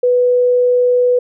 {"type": "tone", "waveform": "sine", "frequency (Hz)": 493.9, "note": "B4", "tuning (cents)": 0, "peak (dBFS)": -9, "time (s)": [0.03, 1.19], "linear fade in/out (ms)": 5, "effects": []}